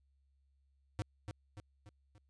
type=tone with echo; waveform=square; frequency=103.83 Hz; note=G#2; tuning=in tune; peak=-35 dBFS; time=0.99-1.02 s; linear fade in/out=0 ms; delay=290 ms; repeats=4; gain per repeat=-6 dB; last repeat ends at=2.18 s; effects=added 68 Hz sine -70 dBFS peak until 2.29 s + resampled to 22050 Hz